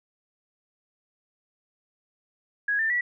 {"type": "tone with pitch steps", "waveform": "sine", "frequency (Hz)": [1661, 1787, 1944], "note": ["G#6", "A6", "B6"], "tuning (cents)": [0, 26, -28], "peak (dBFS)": -22, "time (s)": [2.68, 3.01], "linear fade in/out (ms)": 5, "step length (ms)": 110, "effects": []}